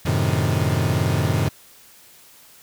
40% pulse chord, F# diminished seventh, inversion none, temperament equal, 92.5 / 110 / 130.81 / 155.56 Hz, F#2 / A2 / C3 / Eb3, 0 / 0 / 0 / 0 cents, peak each -23 dBFS, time 0.05-1.49 s, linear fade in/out 10 ms, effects white hiss -49 dBFS RMS until 2.62 s

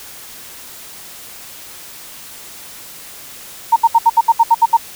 sine tone bursts, 920 Hz, A#5, 23 cents flat, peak -5 dBFS, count 10, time 3.72-4.771 s, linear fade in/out 10 ms, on 43 ms, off 69 ms, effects white hiss -35 dBFS RMS until 4.95 s

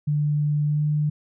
sine tone with pitch glide, 148.2 to 149.84 Hz, D3 to D3, +16 to +35 cents, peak -19 dBFS, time 0.07-1.1 s, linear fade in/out 10 ms, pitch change +19 cents, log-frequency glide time 0.66-0.8 s, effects none

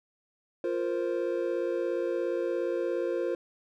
triangle chord, F suspended fourth, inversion none, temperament equal, 349.2 / 466.2 / 523.3 Hz, F4 / Bb4 / C5, 0 / 0 / 0 cents, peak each -29 / -31 / -30 dBFS, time 0.64-3.35 s, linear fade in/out 2 ms, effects none

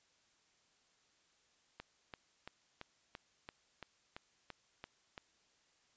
click train, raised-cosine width 0.3 ms, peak -30 dBFS, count 11, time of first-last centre 1.8-5.178 s, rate 2.96 Hz, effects white hiss -73 dBFS RMS until 5.96 s + resampled to 16000 Hz

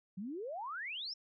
sine exponential sweep, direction up, 177.1 to 5588 Hz, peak -39 dBFS, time 0.17-1.14 s, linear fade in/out 10 ms, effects none

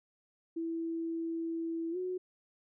sine tone with pitch glide, 330 to 366.2 Hz, E4 to F#4, +2 to -18 cents, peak -33 dBFS, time 0.56-2.18 s, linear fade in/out 10 ms, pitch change +180 cents, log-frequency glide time 1.91-1.97 s, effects none

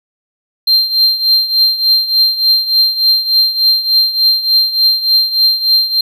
triangle tone with tremolo, 4164 Hz, C8, 9 cents flat, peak -4 dBFS, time 0.67-6.01 s, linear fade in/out 5 ms, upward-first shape triangle, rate 3.4 Hz, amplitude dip 80%, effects none

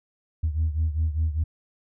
sine beating tone pair, 77.78 / 82.78 Hz, D#2 / E2, 0 / +8 cents, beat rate 5 Hz, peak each -22 / -26 dBFS, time 0.43-1.44 s, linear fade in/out 10 ms, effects tanh soft clip ceiling -17 dBFS

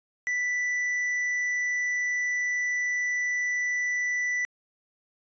sine tone with tanh clipping, 1975.5 Hz, B6, in tune, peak -26 dBFS, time 0.27-4.45 s, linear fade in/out 0 ms, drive 5 dB, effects resampled to 16000 Hz

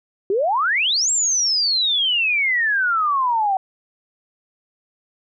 sine exponential two-way sweep, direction up then down, 369.4 to 7660 to 749 Hz, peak -16 dBFS, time 0.3-3.57 s, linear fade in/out 2 ms, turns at 1.11 s, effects none

